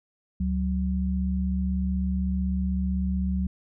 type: tone pair together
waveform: sine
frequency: 71.2 / 187.14 Hz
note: C#2 / F#3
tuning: +47 / +20 cents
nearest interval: octave + perfect fourth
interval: 1673 cents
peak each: -26 dBFS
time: 0.4-3.47 s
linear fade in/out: 5 ms
effects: none